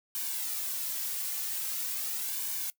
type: noise with flanger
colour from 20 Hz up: blue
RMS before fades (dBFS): -34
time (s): 0.15-2.7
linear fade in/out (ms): 0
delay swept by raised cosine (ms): 1.5 to 3.1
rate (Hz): 0.43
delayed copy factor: -0.6
effects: noise-tail reverb RT60 0.1 s tail -20 dB re dry